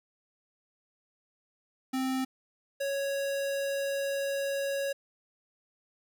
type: tone pair in turn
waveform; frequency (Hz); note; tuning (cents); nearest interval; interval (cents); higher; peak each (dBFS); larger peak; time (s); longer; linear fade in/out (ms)
square; 261.6 / 554.3; C4 / C#5; 0 / 0; octave + minor second; 1300; second; -29 / -30; first; 1.93-2.25 / 2.8-4.93; second; 10
effects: 11-bit